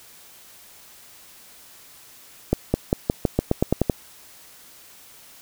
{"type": "accelerating click train", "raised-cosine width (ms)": 2, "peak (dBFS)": -4, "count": 11, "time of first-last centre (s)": [2.53, 3.898], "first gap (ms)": 210, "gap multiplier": 0.9, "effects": ["white hiss -48 dBFS RMS until 5.41 s"]}